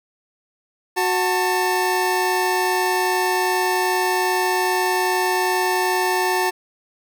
25% pulse tone pair together, 368.5 / 890 Hz, F#4 / A5, -7 / +20 cents, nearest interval octave + minor third, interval 1527 cents, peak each -17 dBFS, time 0.96-6.51 s, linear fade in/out 20 ms, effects none

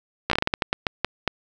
slowing click train, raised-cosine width 0.3 ms, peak -4 dBFS, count 13, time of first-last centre 0.3-1.277 s, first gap 14 ms, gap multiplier 1.29, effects none

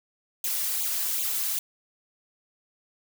blue noise with flanger, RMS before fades -28 dBFS, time 0.44-1.59 s, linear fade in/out 2 ms, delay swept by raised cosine 0.27 to 3.57 ms, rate 2.6 Hz, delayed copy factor +0.9, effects none

